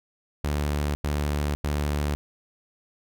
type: tone bursts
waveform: sawtooth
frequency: 73.42 Hz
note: D2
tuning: in tune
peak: -20 dBFS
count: 3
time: 0.44-2.15 s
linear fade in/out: 0 ms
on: 510 ms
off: 90 ms
effects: none